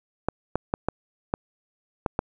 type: clicks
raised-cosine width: 1 ms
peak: -9 dBFS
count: 7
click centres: 0.286 / 0.556 / 0.739 / 0.886 / 1.339 / 2.062 / 2.191 s
effects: none